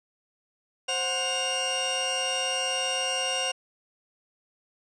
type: tone cluster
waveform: sawtooth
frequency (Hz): 526 / 736 / 2809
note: C5 / F#5 / F7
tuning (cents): +9 / -9 / +9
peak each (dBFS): -29 / -30 / -24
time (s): 0.88-3.52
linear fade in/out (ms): 10
effects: resampled to 22050 Hz